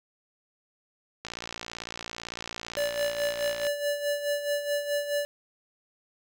click train, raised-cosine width 0.2 ms, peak -18 dBFS, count 141, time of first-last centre 1.25-3.668 s, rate 57.9 Hz
square tone with tremolo, 580 Hz, D5, 22 cents flat, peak -25 dBFS, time 2.77-5.25 s, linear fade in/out 0 ms, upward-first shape sine, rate 4.7 Hz, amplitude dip 65%
effects none

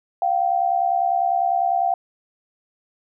sine tone pair together, 700 / 770 Hz, F5 / G5, +4 / -31 cents, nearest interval major second, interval 165 cents, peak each -20 dBFS, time 0.22-1.94 s, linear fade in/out 2 ms, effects none

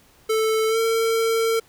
square tone with pitch glide, 440 to 452.9 Hz, A4 to A#4, 0 to -50 cents, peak -19 dBFS, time 0.29-1.6 s, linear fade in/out 10 ms, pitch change +50 cents, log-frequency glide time 0.68-0.78 s, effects pink hiss -55 dBFS RMS until 1.68 s

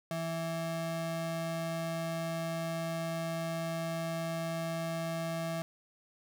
square ring-modulated tone, 246.9 Hz, B3, in tune, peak -31 dBFS, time 0.11-5.62 s, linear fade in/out 0 ms, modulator 412 Hz, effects none

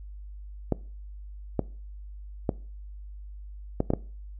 clicks, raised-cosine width 2 ms, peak -10 dBFS, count 6, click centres 0.723 / 1.593 / 2.492 / 3.804 / 3.904 / 3.936 s, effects noise-tail reverb RT60 0.4 s tail -21 dB re dry + added 50 Hz sine -39 dBFS peak until 4.39 s

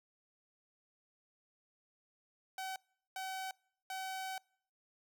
sawtooth tone bursts at uneven times, 760 Hz, F#5, 46 cents sharp, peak -36 dBFS, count 3, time 2.58-2.76 / 3.16-3.51 / 3.9-4.38 s, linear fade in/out 2 ms, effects noise-tail reverb RT60 0.6 s tail -26 dB re dry

